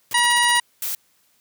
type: noise bursts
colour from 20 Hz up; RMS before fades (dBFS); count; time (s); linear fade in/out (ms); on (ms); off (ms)
white; -32; 8; 0.11-0.577; 2; 26; 37
type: harmonic tone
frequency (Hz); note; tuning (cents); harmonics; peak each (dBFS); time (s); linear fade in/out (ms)
960; B5; -49; 1 / 2 / 3 / 4 / 5 / 6 / 7 / 9 / 10; -20 / -19 / -23 / -26 / -31 / -33 / -33 / -32 / -24; 0.14-0.6; 5
type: noise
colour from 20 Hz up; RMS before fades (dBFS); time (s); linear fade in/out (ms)
blue; -26; 0.82-0.95; 2
effects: white hiss -62 dBFS RMS until 1.4 s + high-pass 60 Hz 12 dB/octave

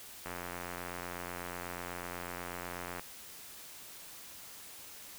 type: click train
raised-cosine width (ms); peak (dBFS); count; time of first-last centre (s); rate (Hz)
0.5; -25; 242; 0.26-2.996; 88.1
effects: white hiss -50 dBFS RMS until 5.18 s

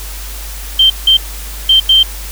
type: tone bursts at uneven times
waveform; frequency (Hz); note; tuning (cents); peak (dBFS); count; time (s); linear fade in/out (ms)
sine; 3136; G7; 0; -4; 4; 0.79-0.9 / 1.07-1.17 / 1.69-1.8 / 1.89-2.03; 5
effects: added 50 Hz sine -24 dBFS peak until 2.31 s + white hiss -29 dBFS RMS until 2.31 s

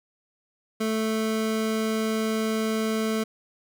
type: tone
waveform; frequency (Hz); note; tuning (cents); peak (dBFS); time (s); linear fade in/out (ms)
25% pulse; 220; A3; 0; -20; 0.8-3.24; 10
effects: none

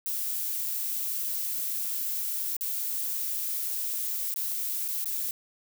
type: noise with dropouts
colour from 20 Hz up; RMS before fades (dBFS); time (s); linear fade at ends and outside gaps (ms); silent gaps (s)
violet; -31; 0.06-5.31; 1; 2.567-2.609 / 4.341-4.36 / 4.88-4.885 / 5.044-5.057
effects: none

